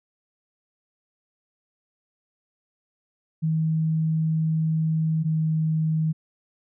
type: tone pair in turn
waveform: sine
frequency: 159.2 / 158.1 Hz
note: D#3 / D#3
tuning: +40 / +28 cents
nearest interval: unison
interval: 12 cents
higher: first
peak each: -20 dBFS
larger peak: neither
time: 3.42-5.24 / 5.24-6.13 s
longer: first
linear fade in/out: 20 ms
effects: none

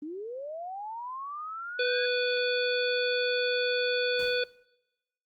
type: linear sweep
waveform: sine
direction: up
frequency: 284.6 to 1661.2 Hz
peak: -35 dBFS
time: 0.02-2.06 s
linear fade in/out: 5 ms
type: harmonic tone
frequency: 493.9 Hz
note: B4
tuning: in tune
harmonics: 1 / 3 / 5 / 7 / 9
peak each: -27 / -32 / -34 / -35 / -37 dBFS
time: 1.79-4.44 s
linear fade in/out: 5 ms
type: noise with exponential decay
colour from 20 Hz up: pink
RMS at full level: -45 dBFS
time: 4.19-4.65 s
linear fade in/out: 2 ms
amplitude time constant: 99 ms
effects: noise-tail reverb RT60 1.0 s tail -24 dB re dry + Opus 32 kbps

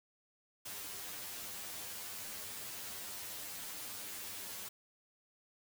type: noise with comb filter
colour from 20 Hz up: white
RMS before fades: -45 dBFS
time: 0.65-4.69 s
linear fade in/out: 10 ms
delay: 10 ms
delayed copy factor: +0.95
effects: none

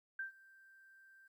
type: tone with ADSR envelope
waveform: sine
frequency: 1569 Hz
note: G6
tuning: 1 cent sharp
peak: -37 dBFS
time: 0.19-1.28 s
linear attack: 4 ms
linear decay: 120 ms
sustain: -23 dB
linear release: 10 ms
effects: 13-bit

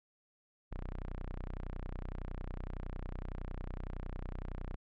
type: tone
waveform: sawtooth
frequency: 30.87 Hz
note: B0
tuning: in tune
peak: -35 dBFS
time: 0.71-4.76 s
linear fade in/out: 10 ms
effects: low-pass 2000 Hz 12 dB/octave

